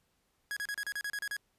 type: tone bursts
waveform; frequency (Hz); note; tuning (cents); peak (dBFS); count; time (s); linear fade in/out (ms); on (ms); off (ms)
45% pulse; 1661.2; G#6; 0; -34; 10; 0.51-1.366; 0; 55; 34
effects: pink hiss -75 dBFS RMS until 1.58 s + resampled to 32000 Hz